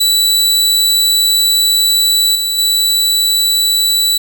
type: tone with level steps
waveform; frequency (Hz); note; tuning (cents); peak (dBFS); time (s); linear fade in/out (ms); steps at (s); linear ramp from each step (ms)
sawtooth; 3951; B7; 0; -6 / -11 / -7; 0-4.18; 10; 2.35 / 2.58; 5
effects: 8-bit